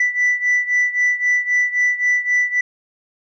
sine beating tone pair, 1975.5 / 1979.3 Hz, B6 / B6, 0 / +3 cents, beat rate 3.8 Hz, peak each -15 / -18 dBFS, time 0-2.61 s, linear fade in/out 5 ms, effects tanh soft clip ceiling -11 dBFS

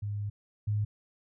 sine tone pair in turn, 103 / 104.86 Hz, G#2 / G#2, -14 / +17 cents, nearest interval unison, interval 31 cents, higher second, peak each -31 / -26 dBFS, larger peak second, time 0.02-0.3 / 0.67-0.85 s, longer first, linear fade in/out 10 ms, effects none

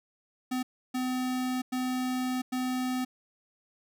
square tone bursts at uneven times, 254.4 Hz, C4, 48 cents flat, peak -29 dBFS, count 4, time 0.51-0.63 / 0.94-1.62 / 1.72-2.42 / 2.52-3.05 s, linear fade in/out 10 ms, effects none

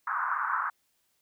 pink band-pass noise, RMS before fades -30 dBFS, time 0.07-0.7 s, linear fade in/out 5 ms, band 1000 to 1500 Hz, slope 48 dB/octave, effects white hiss -73 dBFS RMS until 1.21 s

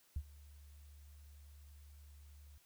sine tone with ADSR envelope, 72.4 Hz, D2, 24 cents flat, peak -34 dBFS, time 0.16-2.58 s, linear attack 4 ms, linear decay 58 ms, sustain -21 dB, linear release 4 ms, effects white hiss -70 dBFS RMS until 2.65 s

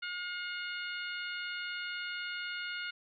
harmonic tone, 716 Hz, F5, 43 cents sharp, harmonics 2 / 3 / 4 / 5 / 6, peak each -39 / -43 / -43 / -49 / -48 dBFS, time 0.02-2.91 s, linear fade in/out 10 ms, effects none

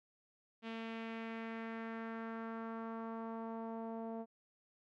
sawtooth tone with low-pass filter sweep, 226.2 Hz, A3, 48 cents sharp, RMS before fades -44 dBFS, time 0.62-4.26 s, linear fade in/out 50 ms, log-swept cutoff 3000 to 720 Hz, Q 2, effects none

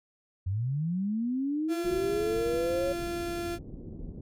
sine linear sweep, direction up, 87.31 to 556 Hz, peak -27 dBFS, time 0.46-2.93 s, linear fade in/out 10 ms
35% pulse tone with pitch glide, 341.4 to 343.8 Hz, F4 to F4, -39 to -27 cents, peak -30 dBFS, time 1.68-3.59 s, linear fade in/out 50 ms, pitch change +12 cents, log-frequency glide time 2.5-2.98 s
pink low-pass noise, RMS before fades -41 dBFS, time 1.84-4.21 s, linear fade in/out 5 ms, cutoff 390 Hz, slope 24 dB/octave
effects none

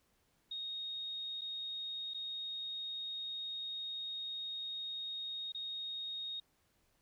sine tone with dropouts, 3729 Hz, A#7, in tune, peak -39 dBFS, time 0.51-6.4 s, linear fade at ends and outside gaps 5 ms, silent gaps 1.411-1.416 / 2.137-2.144 / 5.521-5.546 s, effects pink hiss -75 dBFS RMS until 7.01 s

